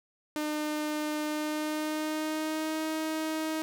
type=tone with pitch glide; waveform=sawtooth; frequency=302.8 to 315.1 Hz; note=D#4 to D#4; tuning=-47 to +22 cents; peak=-26 dBFS; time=0.36-3.62 s; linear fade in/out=0 ms; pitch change=+69 cents; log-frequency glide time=1.27-2.84 s; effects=none

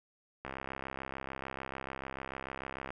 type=click train; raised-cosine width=0.5 ms; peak=-24 dBFS; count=165; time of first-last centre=0.45-2.905 s; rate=66.8 Hz; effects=none

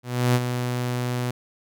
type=tone with ADSR envelope; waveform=sawtooth; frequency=123.47 Hz; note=B2; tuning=in tune; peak=-12 dBFS; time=0.03-1.31 s; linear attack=320 ms; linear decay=41 ms; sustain=-8 dB; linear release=5 ms; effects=none

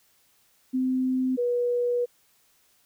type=tone pair in turn; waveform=sine; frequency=257.9 / 485.4 Hz; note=C4 / B4; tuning=-25 / -30 cents; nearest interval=major seventh; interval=1095 cents; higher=second; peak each=-22 dBFS; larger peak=neither; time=0.73-1.37 / 1.37-2.06 s; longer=second; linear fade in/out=20 ms; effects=white hiss -64 dBFS RMS until 2.85 s

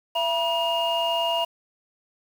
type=tone cluster; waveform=sine; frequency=672 / 964 / 2839 Hz; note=E5 / B5 / F7; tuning=+33 / -42 / +28 cents; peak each=-24 / -26 / -25 dBFS; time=0.15-1.45 s; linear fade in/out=10 ms; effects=tanh soft clip ceiling -15 dBFS + 7-bit

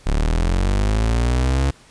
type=linear sweep; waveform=35% pulse; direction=up; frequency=34.65 to 69.3 Hz; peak=-14 dBFS; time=0.06-1.71 s; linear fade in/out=10 ms; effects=pink hiss -49 dBFS RMS until 1.9 s + resampled to 22050 Hz

